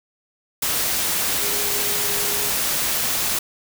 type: tone in noise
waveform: sine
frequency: 411.6 Hz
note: G#4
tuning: 16 cents flat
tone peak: -33 dBFS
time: 1.4-2.5 s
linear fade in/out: 5 ms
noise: white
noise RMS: -22 dBFS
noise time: 0.62-3.39 s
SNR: -14 dB
effects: none